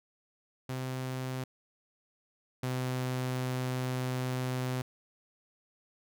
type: tone pair in turn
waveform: sawtooth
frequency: 129.4 / 127.69 Hz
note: C3 / C3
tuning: -19 / -42 cents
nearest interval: unison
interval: 23 cents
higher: first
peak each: -30 / -27 dBFS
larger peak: second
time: 0.69-1.44 / 2.63-4.82 s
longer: second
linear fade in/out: 5 ms
effects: none